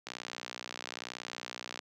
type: click train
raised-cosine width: 0.2 ms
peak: -21 dBFS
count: 106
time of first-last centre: 0.07-1.791 s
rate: 61 Hz
effects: high-pass 200 Hz 12 dB/octave